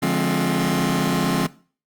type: chord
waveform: sawtooth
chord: D half-diminished seventh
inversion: none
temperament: just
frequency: 146.83 / 176.2 / 211.4 / 264.3 Hz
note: D3 / F3 / Ab3 / C4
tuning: 0 / +16 / +31 / +18 cents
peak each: -22 / -18 / -21 / -19 dBFS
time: 0.02-1.47 s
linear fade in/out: 10 ms
effects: noise-tail reverb RT60 0.4 s tail -19 dB re dry + Opus 32 kbps